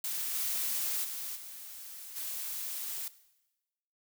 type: noise with level steps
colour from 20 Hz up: blue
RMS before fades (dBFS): -35 / -33 / -39 / -46 / -38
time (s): 0.04-3.08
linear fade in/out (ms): 2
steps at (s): 0.34 / 1.03 / 1.35 / 2.15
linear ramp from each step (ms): 20
effects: noise-tail reverb RT60 1.0 s tail -17 dB re dry